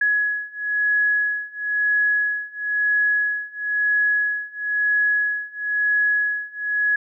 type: beating tone pair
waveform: sine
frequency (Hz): 1681 / 1682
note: G#6 / G#6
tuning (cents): +20 / +22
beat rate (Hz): 1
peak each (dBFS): -22 / -21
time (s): 0.01-6.96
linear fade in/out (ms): 5
effects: none